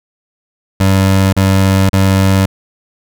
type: tone bursts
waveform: 25% pulse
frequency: 96.2 Hz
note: G2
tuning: 32 cents flat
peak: -4 dBFS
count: 3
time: 0.8-2.46 s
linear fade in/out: 5 ms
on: 530 ms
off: 35 ms
effects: none